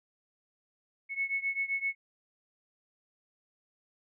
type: beating tone pair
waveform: sine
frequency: 2198 / 2205.7 Hz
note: C#7 / C#7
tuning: -15 / -9 cents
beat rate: 7.7 Hz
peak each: -32 / -34 dBFS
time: 1.09-1.95 s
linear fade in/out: 50 ms
effects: none